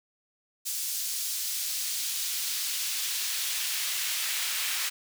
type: noise with high-pass filter sweep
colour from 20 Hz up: pink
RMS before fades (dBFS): -31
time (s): 0.65-4.9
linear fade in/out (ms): 20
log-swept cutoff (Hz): 5700 to 2100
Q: 0.85
effects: none